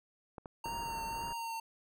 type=clicks; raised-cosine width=1 ms; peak=-30 dBFS; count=3; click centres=0.382 / 0.458 / 0.657 s
type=tone with vibrato; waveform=square; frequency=920 Hz; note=A#5; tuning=23 cents flat; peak=-38 dBFS; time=0.64-1.6 s; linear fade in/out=5 ms; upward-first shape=triangle; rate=1.9 Hz; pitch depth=25 cents each way
type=low-pass noise; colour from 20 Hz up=pink; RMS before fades=-47 dBFS; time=0.65-1.33 s; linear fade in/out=5 ms; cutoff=1800 Hz; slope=96 dB/octave
effects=none